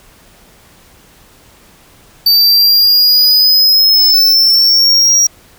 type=exponential sweep; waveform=square; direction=up; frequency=4608 to 5690 Hz; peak=-6 dBFS; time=2.26-5.27 s; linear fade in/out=5 ms; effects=pink hiss -44 dBFS RMS until 5.58 s